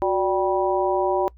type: harmonic tone with a mistuned harmonic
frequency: 194.5 Hz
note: G3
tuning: 13 cents flat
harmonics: 2 / 3 / 4 / 5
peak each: -22 / -24 / -25 / -26 dBFS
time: 0.02-1.28 s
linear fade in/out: 0 ms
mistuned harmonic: 2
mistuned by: -100 cents
effects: noise-tail reverb RT60 0.1 s tail -23 dB re dry + added 60 Hz sine -45 dBFS peak until 1.37 s